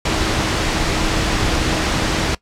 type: tone in noise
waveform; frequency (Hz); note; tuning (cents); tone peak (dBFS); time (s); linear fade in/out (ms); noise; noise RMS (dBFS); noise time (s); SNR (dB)
sine; 318.8; D#4; +42; -27; 0.05-2.35; 5; pink; -18; 0.05-2.35; -12
effects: noise-tail reverb RT60 0.1 s tail -20 dB re dry + low-pass 6000 Hz 12 dB/octave